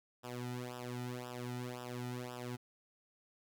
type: tone with flanger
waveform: sawtooth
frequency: 123.47 Hz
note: B2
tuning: in tune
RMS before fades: -43 dBFS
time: 0.23-2.57 s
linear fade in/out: 20 ms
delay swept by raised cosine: 0.46 to 1.86 ms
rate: 1.9 Hz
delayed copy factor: -0.95
effects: none